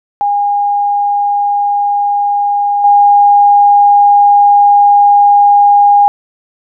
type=tone with level steps; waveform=sine; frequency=815 Hz; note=G#5; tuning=33 cents flat; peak=-9 / -3 dBFS; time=0.21-6.08 s; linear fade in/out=0 ms; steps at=2.84 s; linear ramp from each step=5 ms; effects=none